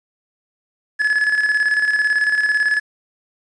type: tone with tremolo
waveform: triangle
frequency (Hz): 1707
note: G#6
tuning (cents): +47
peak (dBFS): -11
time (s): 0.99-2.8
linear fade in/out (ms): 20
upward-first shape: square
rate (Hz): 18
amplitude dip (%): 50
effects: resampled to 22050 Hz + 8-bit